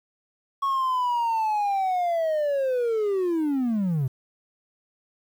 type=linear sweep; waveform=triangle; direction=down; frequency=1108.7 to 123.47 Hz; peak=-19 dBFS; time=0.62-4.08 s; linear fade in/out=10 ms; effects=tanh soft clip ceiling -15 dBFS + 9-bit